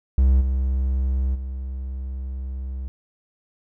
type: tone with level steps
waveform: triangle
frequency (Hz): 65.41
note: C2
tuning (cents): 0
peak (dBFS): -11 / -17 / -25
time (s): 0.18-2.88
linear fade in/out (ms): 0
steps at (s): 0.4 / 1.34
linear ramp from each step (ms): 20
effects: none